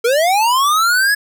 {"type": "linear sweep", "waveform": "square", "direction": "up", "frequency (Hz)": [447, 1703], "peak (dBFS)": -12, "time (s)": [0.04, 1.15], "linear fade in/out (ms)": 10, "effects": []}